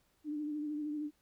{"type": "tone with vibrato", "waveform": "sine", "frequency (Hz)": 299.1, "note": "D4", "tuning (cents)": 32, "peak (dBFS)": -35, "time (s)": [0.24, 1.11], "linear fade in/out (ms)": 50, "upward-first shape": "sine", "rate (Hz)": 13, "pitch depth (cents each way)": 36, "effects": ["pink hiss -74 dBFS RMS until 1.21 s"]}